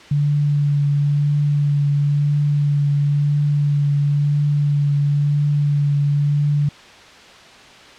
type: tone with vibrato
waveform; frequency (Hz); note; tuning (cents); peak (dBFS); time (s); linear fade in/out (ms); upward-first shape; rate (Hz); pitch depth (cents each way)
sine; 144.8; D3; -24; -14; 0.11-6.69; 5; triangle; 0.98; 18
effects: white hiss -42 dBFS RMS until 7.98 s + low-pass 4000 Hz 12 dB/octave